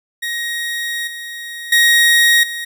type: tone with level steps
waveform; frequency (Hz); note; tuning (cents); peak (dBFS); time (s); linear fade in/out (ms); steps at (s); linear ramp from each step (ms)
30% pulse; 1882; A#6; +16; -17 / -24 / -6 / -20; 0.22-2.65; 10; 1.07 / 1.72 / 2.43; 5
effects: none